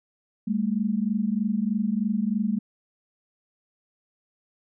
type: tone pair together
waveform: sine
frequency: 200.3 / 223.5 Hz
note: G3 / A3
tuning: +38 / +27 cents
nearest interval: major second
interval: 189 cents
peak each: -25 dBFS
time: 0.47-2.59 s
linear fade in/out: 10 ms
effects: none